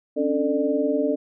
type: tone cluster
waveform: sine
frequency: 270.8 / 291 / 445 / 598 Hz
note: C#4 / D4 / A4 / D5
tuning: -40 / -16 / +20 / +31 cents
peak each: -25 dBFS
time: 0.16-1.16 s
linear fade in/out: 20 ms
effects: none